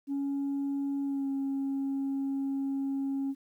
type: tone with pitch glide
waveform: sine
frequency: 279 to 273.4 Hz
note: C#4 to C#4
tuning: +11 to -24 cents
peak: -27 dBFS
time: 0.07-3.35 s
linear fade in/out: 50 ms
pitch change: -35 cents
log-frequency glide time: 1.04-1.28 s
effects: tanh soft clip ceiling -27 dBFS + 11-bit